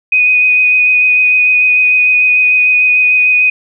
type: tone with vibrato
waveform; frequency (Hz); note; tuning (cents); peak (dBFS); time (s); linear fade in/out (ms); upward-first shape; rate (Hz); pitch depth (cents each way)
sine; 2493; D#7; +3; -6; 0.12-3.5; 5; sine; 6.7; 14
effects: none